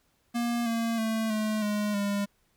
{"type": "tone with pitch steps", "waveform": "square", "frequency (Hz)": [236.9, 229.5, 222.3, 215.4, 208.6, 202.1], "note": ["A#3", "A#3", "A3", "A3", "G#3", "G#3"], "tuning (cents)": [28, -27, 18, -37, 8, -47], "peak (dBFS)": -27, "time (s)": [0.34, 2.26], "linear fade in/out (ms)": 20, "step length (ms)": 320, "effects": ["pink hiss -70 dBFS RMS until 2.56 s"]}